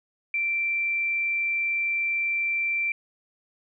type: tone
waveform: sine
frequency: 2349 Hz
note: D7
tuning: in tune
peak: -23 dBFS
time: 0.34-2.92 s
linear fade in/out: 2 ms
effects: none